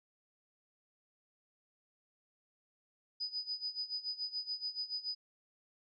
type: tone with tremolo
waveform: sine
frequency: 4978 Hz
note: D#8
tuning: in tune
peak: -34 dBFS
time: 3.2-5.15 s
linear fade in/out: 10 ms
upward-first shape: sine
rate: 7 Hz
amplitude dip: 85%
effects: none